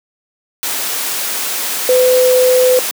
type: tone in noise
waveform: sine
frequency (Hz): 506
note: B4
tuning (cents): +42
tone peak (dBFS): -7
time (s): 1.89-2.79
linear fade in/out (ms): 0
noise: white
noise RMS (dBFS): -19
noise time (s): 0.63-2.91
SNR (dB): +9
effects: high-pass 300 Hz 12 dB/octave